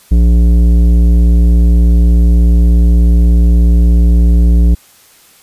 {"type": "tone with tanh clipping", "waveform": "sine", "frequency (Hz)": 58.3, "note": "A#1", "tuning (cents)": 1, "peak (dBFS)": -6, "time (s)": [0.11, 4.75], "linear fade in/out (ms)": 10, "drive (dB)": 12, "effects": ["white hiss -44 dBFS RMS until 5.42 s", "resampled to 32000 Hz"]}